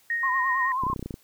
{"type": "tone with tremolo", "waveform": "sine", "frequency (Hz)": 1864.7, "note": "A#6", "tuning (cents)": 0, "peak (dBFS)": -23, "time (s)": [0.1, 0.72], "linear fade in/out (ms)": 2, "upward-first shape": "sine", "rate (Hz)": 8, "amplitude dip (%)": 30}
{"type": "tone with vibrato", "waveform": "sine", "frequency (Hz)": 1041, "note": "C6", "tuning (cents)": -9, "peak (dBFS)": -24, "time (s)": [0.23, 0.94], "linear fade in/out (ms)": 5, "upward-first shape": "triangle", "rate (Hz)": 9.3, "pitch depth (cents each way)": 91}
{"type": "clicks", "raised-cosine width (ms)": 3, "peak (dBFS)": -20, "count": 10, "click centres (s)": [0.836, 0.867, 0.9, 0.931, 0.962, 0.994, 1.027, 1.06, 1.108, 1.141]}
{"effects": ["white hiss -60 dBFS RMS until 1.23 s"]}